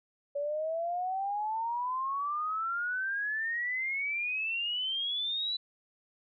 sine exponential sweep, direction up, 565 to 3997 Hz, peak -30 dBFS, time 0.35-5.57 s, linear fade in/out 10 ms, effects none

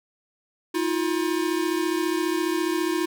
square tone pair together, 320 / 354.7 Hz, D#4 / F4, +49 / +27 cents, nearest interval major second, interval 178 cents, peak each -26 dBFS, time 0.74-3.06 s, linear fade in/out 10 ms, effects none

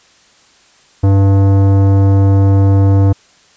sine tone with tanh clipping, 98 Hz, G2, in tune, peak -8 dBFS, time 1.03-3.13 s, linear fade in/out 10 ms, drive 16 dB, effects white hiss -48 dBFS RMS until 3.56 s + resampled to 16000 Hz

